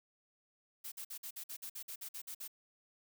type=noise bursts; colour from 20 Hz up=blue; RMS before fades=-45 dBFS; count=13; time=0.84-2.479 s; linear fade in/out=10 ms; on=79 ms; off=51 ms; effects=none